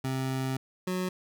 25% pulse tone pair in turn, 131.9 / 183.61 Hz, C3 / F#3, +14 / -13 cents, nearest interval tritone, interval 573 cents, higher second, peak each -25 dBFS, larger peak neither, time 0.04-0.57 / 0.87-1.09 s, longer first, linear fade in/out 5 ms, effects none

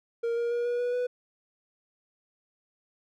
triangle tone with pitch steps, 466.2 / 471.6 / 477.1 / 482.6 / 488.2 / 493.9 Hz, A#4 / A#4 / A#4 / B4 / B4 / B4, 0 / +20 / +40 / -40 / -20 / 0 cents, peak -24 dBFS, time 0.23-1.07 s, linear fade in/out 10 ms, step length 140 ms, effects none

